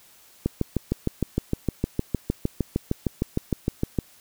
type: click train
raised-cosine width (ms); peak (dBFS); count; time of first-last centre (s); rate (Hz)
3; -9; 24; 0.46-3.988; 6.52
effects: white hiss -54 dBFS RMS until 4.2 s